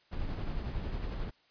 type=noise with tremolo; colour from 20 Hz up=brown; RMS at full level=-34 dBFS; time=0.11-1.31 s; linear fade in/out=20 ms; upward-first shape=sine; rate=11 Hz; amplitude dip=35%; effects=white hiss -67 dBFS RMS until 1.5 s + resampled to 11025 Hz